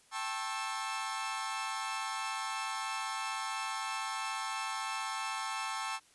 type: chord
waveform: sawtooth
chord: A dominant seventh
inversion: third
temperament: equal with one note detuned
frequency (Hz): 784 / 880 / 1084.7 / 1318.5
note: G5 / A5 / C#6 / E6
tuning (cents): 0 / 0 / -38 / 0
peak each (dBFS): -40 / -36 / -36 / -37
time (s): 0.11-6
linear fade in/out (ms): 50
effects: white hiss -64 dBFS RMS until 6.14 s + resampled to 24000 Hz